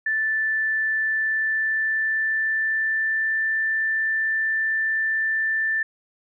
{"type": "tone with pitch glide", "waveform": "sine", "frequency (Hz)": [1760, 1772.2], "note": ["A6", "A6"], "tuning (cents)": [0, 12], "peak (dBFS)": -20, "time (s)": [0.06, 5.83], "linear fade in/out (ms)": 5, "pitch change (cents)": 12, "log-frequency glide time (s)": [0.99, 3.47], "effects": []}